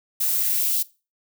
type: noise with high-pass filter sweep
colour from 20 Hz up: violet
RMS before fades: -22 dBFS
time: 0.2-0.83 s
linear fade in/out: 10 ms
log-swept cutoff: 890 to 3600 Hz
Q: 1.4
effects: noise-tail reverb RT60 0.3 s tail -20 dB re dry